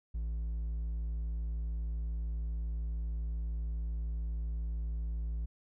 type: tone with hard clipping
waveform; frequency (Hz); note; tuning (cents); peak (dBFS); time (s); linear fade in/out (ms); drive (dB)
sine; 56.4; A1; +44; -34; 0.14-5.46; 10; 3
effects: none